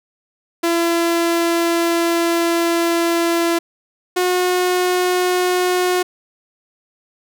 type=tone pair in turn; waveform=sawtooth; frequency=338 / 362.2 Hz; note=E4 / F#4; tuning=+43 / -37 cents; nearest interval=minor second; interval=120 cents; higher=second; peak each=-11 dBFS; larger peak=neither; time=0.63-3.59 / 4.16-6.03 s; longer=first; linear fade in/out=10 ms; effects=none